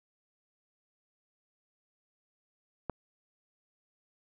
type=click; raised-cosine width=1 ms; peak=-19 dBFS; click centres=2.897 s; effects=none